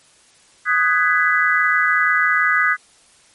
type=chord; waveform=sine; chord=G# minor seventh; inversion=second; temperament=just; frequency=1245.9 / 1495.1 / 1661.2 / 1993.5 Hz; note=D#6 / F#6 / G#6 / B6; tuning=+2 / +18 / 0 / +16 cents; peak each=-19 dBFS; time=0.65-2.77 s; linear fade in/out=50 ms; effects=white hiss -52 dBFS RMS until 3.34 s + MP3 48 kbps